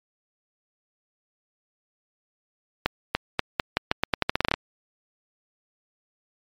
accelerating click train, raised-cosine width 0.3 ms, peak -4 dBFS, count 16, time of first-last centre 2.86-4.54 s, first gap 290 ms, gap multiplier 0.84, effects MP3 96 kbps

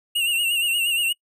square tone with vibrato, 2794 Hz, F7, in tune, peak -20 dBFS, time 0.15-1.13 s, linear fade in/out 10 ms, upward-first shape sine, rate 8.5 Hz, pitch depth 64 cents each way, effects noise-tail reverb RT60 0.1 s tail -26 dB re dry

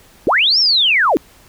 sine linear two-way sweep, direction up then down, 239.3 to 5588 to 239.3 Hz, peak -10 dBFS, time 0.27-1.17 s, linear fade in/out 0 ms, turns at 0.59 s, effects pink hiss -47 dBFS RMS until 1.48 s

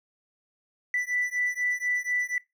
triangle beating tone pair, 1975.5 / 1979.6 Hz, B6 / B6, 0 / +4 cents, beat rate 4.1 Hz, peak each -26 dBFS, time 0.94-2.38 s, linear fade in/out 2 ms, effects noise-tail reverb RT60 0.2 s tail -22 dB re dry + tanh soft clip ceiling -20 dBFS

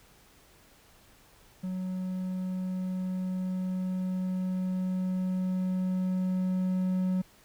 triangle tone with level ramp, 185 Hz, F#3, in tune, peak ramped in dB -29 to -23 dBFS, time 1.63-7.22 s, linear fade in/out 10 ms, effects pink hiss -59 dBFS RMS until 7.44 s

